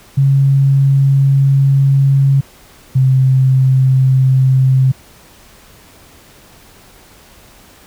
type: tone pair in turn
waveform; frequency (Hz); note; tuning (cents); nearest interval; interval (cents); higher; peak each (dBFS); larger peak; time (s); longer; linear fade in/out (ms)
sine; 137.2 / 131.46; C#3 / C3; -17 / +9; minor second; 74; first; -7; neither; 0.17-2.41 / 2.95-4.92; first; 10
effects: pink hiss -43 dBFS RMS until 7.86 s